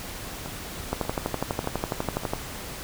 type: two click trains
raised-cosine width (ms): 1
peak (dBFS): -11 / -21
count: 18 / 4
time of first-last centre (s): 0.93-2.335 / 0.46-2.235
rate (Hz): 12.1 / 1.69
effects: pink hiss -37 dBFS RMS until 2.83 s